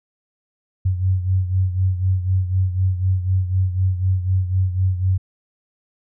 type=beating tone pair; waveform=sine; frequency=92.5 / 96.5 Hz; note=F#2 / G2; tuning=0 / -27 cents; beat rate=4 Hz; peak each=-17 / -23 dBFS; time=0.85-5.18 s; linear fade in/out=10 ms; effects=none